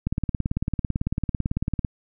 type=click train; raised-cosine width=5 ms; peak=-11 dBFS; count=33; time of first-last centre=0.07-1.848 s; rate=18 Hz; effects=none